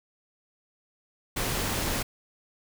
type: noise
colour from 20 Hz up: pink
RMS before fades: -29 dBFS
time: 1.36-2.03 s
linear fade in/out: 10 ms
effects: none